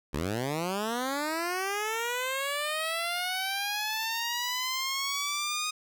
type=linear sweep; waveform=10% pulse; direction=up; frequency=65.8 to 1244.5 Hz; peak=-21 dBFS; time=0.13-5.71 s; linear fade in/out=10 ms; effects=none